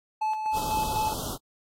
triangle tone with tremolo, 866 Hz, A5, 28 cents flat, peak -22 dBFS, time 0.21-1.14 s, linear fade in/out 10 ms, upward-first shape square, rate 4 Hz, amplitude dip 45%
pink band-stop noise, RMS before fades -34 dBFS, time 0.52-1.38 s, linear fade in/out 50 ms, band 1400 to 3000 Hz, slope 96 dB/octave
effects AAC 48 kbps

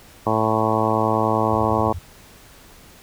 harmonic tone, 110 Hz, A2, in tune, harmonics 1 / 2 / 3 / 4 / 5 / 6 / 7 / 8 / 9 / 10, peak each -26 / -26 / -26 / -26 / -26 / -26 / -26 / -26 / -26 / -26 dBFS, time 0.26-1.93 s, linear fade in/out 10 ms
sine tone bursts, 85 Hz, F2, 46 cents flat, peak -27 dBFS, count 6, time 1.52-1.989 s, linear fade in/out 5 ms, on 49 ms, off 35 ms
effects pink hiss -47 dBFS RMS until 3.02 s

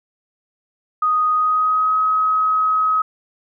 sine tone with pitch glide, 1244.5 to 1271.4 Hz, D#6 to D#6, 0 to +37 cents, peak -14 dBFS, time 1.02-3.02 s, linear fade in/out 5 ms, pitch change +37 cents, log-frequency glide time 1.33-1.97 s, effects none

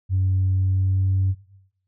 sine tone with pitch glide, 94.3 to 95.34 Hz, F#2 to G2, +33 to -48 cents, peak -16 dBFS, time 0.09-1.35 s, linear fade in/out 50 ms, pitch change +19 cents, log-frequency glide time 0.52-1.08 s, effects noise-tail reverb RT60 0.8 s tail -19 dB re dry + tanh soft clip ceiling -14 dBFS

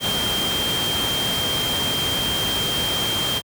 sine tone in noise, 3177 Hz, G7, 23 cents sharp, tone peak -22 dBFS, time 0-3.42 s, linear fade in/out 50 ms, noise pink, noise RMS -25 dBFS, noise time 0-3.42 s, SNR 0 dB, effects high-pass 80 Hz 12 dB/octave

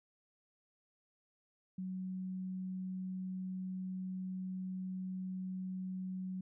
sine tone, 186.2 Hz, F#3, 11 cents sharp, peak -38 dBFS, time 1.78-6.41 s, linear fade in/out 5 ms, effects none

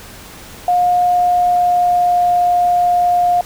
sine tone with pitch glide, 714 to 708.7 Hz, F5 to F5, +38 to +25 cents, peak -10 dBFS, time 0.68-3.41 s, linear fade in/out 2 ms, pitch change -13 cents, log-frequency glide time 1.07-2.29 s, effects pink hiss -36 dBFS RMS until 3.45 s

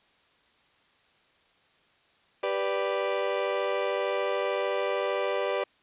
35% pulse chord, G major, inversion none, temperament equal, 392 / 493.9 / 587.3 Hz, G4 / B4 / D5, 0 / 0 / 0 cents, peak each -30 / -29 / -28 dBFS, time 2.43-5.64 s, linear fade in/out 5 ms, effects white hiss -64 dBFS RMS until 5.82 s + resampled to 8000 Hz

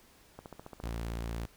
click train, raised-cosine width 1 ms, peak -30 dBFS, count 8, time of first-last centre 0.39-0.869 s, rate 14.6 Hz
sawtooth tone, 57.1 Hz, A#1, 35 cents flat, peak -31 dBFS, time 0.83-1.46 s, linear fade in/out 10 ms
effects pink hiss -61 dBFS RMS until 1.56 s

